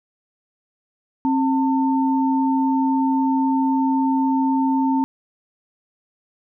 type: tone pair together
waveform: sine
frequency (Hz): 267 / 898.1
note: C4 / A5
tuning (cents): +35 / +35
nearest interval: octave + major sixth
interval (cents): 2100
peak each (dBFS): -17 / -22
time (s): 1.25-5.04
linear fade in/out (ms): 0
effects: none